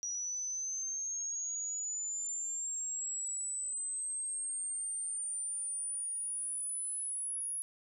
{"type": "linear sweep", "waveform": "sine", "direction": "up", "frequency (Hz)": [5790, 10500], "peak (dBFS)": -35, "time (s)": [0.03, 7.62], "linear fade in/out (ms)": 0, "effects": []}